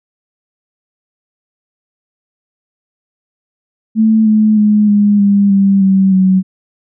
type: tone with pitch steps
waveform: sine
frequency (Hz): 220 / 215.1 / 210.3 / 205.6 / 201 / 196.56 / 192.19 / 187.91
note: A3 / A3 / G#3 / G#3 / G3 / G3 / G3 / F#3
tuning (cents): 0 / -39 / +22 / -17 / +44 / +5 / -34 / +27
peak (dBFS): -6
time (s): 3.95-6.43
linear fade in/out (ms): 50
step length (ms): 310
effects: none